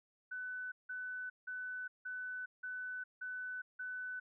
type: tone bursts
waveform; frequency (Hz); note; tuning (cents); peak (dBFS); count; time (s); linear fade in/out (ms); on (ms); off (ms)
sine; 1500; F#6; +23; -40; 7; 0.31-4.2; 10; 410; 170
effects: none